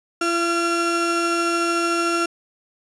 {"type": "tone pair together", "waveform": "35% pulse", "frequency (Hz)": [339.3, 1370.6], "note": ["F4", "F6"], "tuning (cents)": [-50, -33], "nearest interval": "2 octaves", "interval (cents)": 2417, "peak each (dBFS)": -20, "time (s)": [0.21, 2.26], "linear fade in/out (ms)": 5, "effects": ["resampled to 22050 Hz"]}